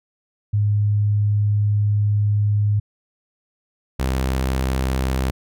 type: tone pair in turn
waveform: sine / sawtooth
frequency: 103.8 / 65.32 Hz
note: G#2 / C2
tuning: 0 / -2 cents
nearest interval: minor sixth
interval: 802 cents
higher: first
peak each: -15 dBFS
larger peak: neither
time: 0.53-2.8 / 3.99-5.31 s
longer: first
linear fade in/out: 10 ms
effects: none